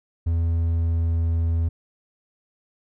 triangle tone with pitch glide, 83.4 to 82.87 Hz, E2 to E2, +21 to +10 cents, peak -17 dBFS, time 0.26-1.69 s, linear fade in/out 10 ms, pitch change -11 cents, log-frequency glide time 0.41-1.24 s, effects none

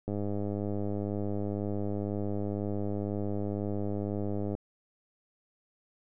click train, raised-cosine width 2 ms, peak -21 dBFS, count 457, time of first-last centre 0.08-4.551 s, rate 102 Hz, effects none

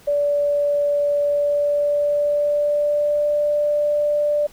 sine tone with pitch glide, 579 to 589.8 Hz, D5 to D5, -25 to +7 cents, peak -16 dBFS, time 0.07-4.47 s, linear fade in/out 10 ms, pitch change +32 cents, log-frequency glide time 1.21-3.3 s, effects pink hiss -49 dBFS RMS until 4.52 s

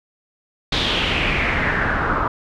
pink noise with low-pass filter sweep, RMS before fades -20 dBFS, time 0.72-2.28 s, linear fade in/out 5 ms, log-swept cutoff 3800 to 1200 Hz, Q 4.2, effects none

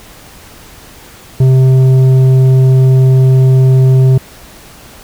sine tone with tanh clipping, 130.81 Hz, C3, in tune, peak -5 dBFS, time 1.4-4.18 s, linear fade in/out 5 ms, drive 8 dB, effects pink hiss -36 dBFS RMS until 5.03 s

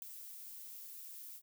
violet noise with ADSR envelope, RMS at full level -39 dBFS, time 0.02-1.42 s, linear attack 3 ms, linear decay 5 ms, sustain -11 dB, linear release 60 ms, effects none

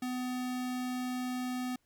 square tone, 251.4 Hz, B3, 31 cents sharp, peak -34 dBFS, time 0.02-1.76 s, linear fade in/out 5 ms, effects pink hiss -75 dBFS RMS until 1.85 s

